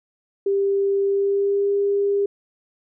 sine tone with pitch glide, 395.9 to 401.7 Hz, G4 to G4, +17 to +42 cents, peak -17 dBFS, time 0.46-2.26 s, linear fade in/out 5 ms, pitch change +25 cents, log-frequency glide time 1.05-1.71 s, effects none

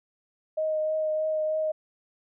sine tone with vibrato, 623 Hz, D#5, 2 cents sharp, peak -24 dBFS, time 0.57-1.72 s, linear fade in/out 10 ms, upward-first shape triangle, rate 3.2 Hz, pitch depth 15 cents each way, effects none

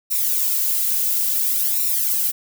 violet noise with flanger, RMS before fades -20 dBFS, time 0.1-2.32 s, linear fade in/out 20 ms, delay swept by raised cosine 0.62 to 2.92 ms, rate 0.58 Hz, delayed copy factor -0.8, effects none

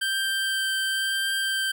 25% pulse tone with vibrato, 1568 Hz, G6, in tune, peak -20 dBFS, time 0.01-1.72 s, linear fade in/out 10 ms, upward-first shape sine, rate 0.98 Hz, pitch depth 9 cents each way, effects none

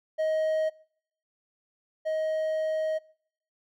triangle tone pair in turn, 629 / 629 Hz, D#5 / D#5, +19 / +19 cents, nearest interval unison, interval 0 cents, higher neither, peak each -22 / -24 dBFS, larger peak first, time 0.18-0.7 / 2.05-2.99 s, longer second, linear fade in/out 20 ms, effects noise-tail reverb RT60 0.6 s tail -24 dB re dry

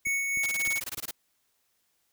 square tone with tremolo, 2217 Hz, C#7, in tune, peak -26 dBFS, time 0.05-0.8 s, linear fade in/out 10 ms, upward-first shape sine, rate 3.6 Hz, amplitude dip 30%
click train, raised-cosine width 3 ms, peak -33 dBFS, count 4, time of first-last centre 0.07-0.979 s, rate 3.3 Hz
white noise bursts, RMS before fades -35 dBFS, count 13, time 0.43-1.111 s, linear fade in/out 5 ms, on 33 ms, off 21 ms
effects white hiss -73 dBFS RMS until 2.12 s

